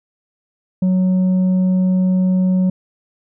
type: tone with tanh clipping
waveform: sine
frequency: 185 Hz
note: F#3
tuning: in tune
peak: -13 dBFS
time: 0.82-2.7 s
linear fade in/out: 5 ms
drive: 4 dB
effects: none